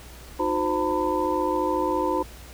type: tone cluster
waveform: sine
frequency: 309.8 / 364.3 / 517 / 906 / 998 Hz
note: D#4 / F#4 / C5 / A#5 / B5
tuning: -7 / -27 / -21 / -50 / +18 cents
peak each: -28 dBFS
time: 0.39-2.23 s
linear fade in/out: 10 ms
effects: added 60 Hz sine -43 dBFS peak until 2.53 s + pink hiss -46 dBFS RMS until 2.53 s